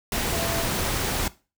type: tone in noise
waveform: sine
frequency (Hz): 670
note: E5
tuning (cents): +28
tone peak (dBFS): -31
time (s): 0.33-0.65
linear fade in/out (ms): 2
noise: pink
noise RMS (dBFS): -26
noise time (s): 0.12-1.28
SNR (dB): -8
effects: noise-tail reverb RT60 0.3 s tail -18 dB re dry